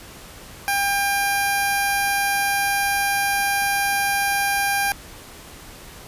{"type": "tone with notch filter", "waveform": "10% pulse", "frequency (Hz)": 800, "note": "G5", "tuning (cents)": 35, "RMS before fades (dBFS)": -21, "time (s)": [0.68, 4.92], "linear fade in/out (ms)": 0, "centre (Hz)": 3600, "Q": 1, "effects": ["pink hiss -41 dBFS RMS until 6.07 s", "resampled to 32000 Hz"]}